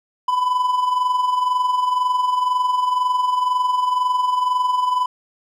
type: tone with amplitude modulation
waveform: triangle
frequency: 1000 Hz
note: B5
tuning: 21 cents sharp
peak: -12 dBFS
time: 0.28-5.06 s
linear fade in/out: 5 ms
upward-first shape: sine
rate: 22 Hz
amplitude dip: 55%
effects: none